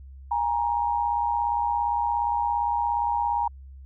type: tone pair together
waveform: sine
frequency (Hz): 822 / 939.3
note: G#5 / A#5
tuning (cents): -18 / +13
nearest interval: major second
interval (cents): 231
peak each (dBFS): -26 / -24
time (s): 0.31-3.48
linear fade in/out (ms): 5
effects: added 67 Hz sine -41 dBFS peak until 3.85 s